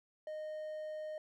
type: tone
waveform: triangle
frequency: 617 Hz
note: D#5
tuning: 15 cents flat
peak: -38 dBFS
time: 0.27-1.18 s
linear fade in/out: 2 ms
effects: none